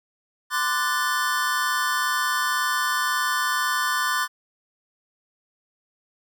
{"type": "chord", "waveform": "square", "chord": "D dominant seventh", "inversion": "third", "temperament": "equal with one note detuned", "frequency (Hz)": [1032.7, 1174.7, 1480, 1760], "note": ["C6", "D6", "F#6", "A6"], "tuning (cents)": [-23, 0, 0, 0], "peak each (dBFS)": -28, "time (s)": [0.5, 4.28], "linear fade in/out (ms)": 50, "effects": []}